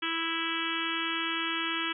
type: harmonic tone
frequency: 329.6 Hz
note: E4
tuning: in tune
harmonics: 1 / 3 / 4 / 5 / 6 / 7 / 8 / 9 / 10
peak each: -37 / -41 / -36 / -37 / -40 / -38 / -38 / -37 / -37 dBFS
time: 0.02-1.93 s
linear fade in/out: 10 ms
effects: none